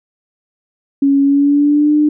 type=tone with pitch glide; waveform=sine; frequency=277.9 to 299.6 Hz; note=C#4 to D4; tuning=+4 to +35 cents; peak=-8 dBFS; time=1.02-2.09 s; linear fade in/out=5 ms; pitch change=+131 cents; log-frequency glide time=1.23-1.93 s; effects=none